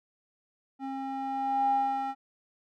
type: tone with band-pass filter sweep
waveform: square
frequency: 269.2 Hz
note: C4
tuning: 49 cents sharp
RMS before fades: -30 dBFS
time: 0.79-2.15 s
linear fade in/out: 50 ms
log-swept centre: 550 to 980 Hz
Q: 7.5
effects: none